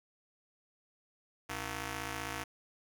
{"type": "ring-modulated tone", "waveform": "5% pulse", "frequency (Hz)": 200.5, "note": "G3", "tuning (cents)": 39, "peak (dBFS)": -23, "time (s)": [1.49, 2.44], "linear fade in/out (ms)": 10, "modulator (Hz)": 529, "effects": []}